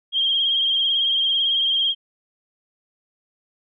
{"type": "tone with vibrato", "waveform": "sine", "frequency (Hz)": 3209, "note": "G7", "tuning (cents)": 40, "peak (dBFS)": -17, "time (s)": [0.12, 1.95], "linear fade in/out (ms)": 50, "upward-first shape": "sine", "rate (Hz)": 18, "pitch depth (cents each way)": 41, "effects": []}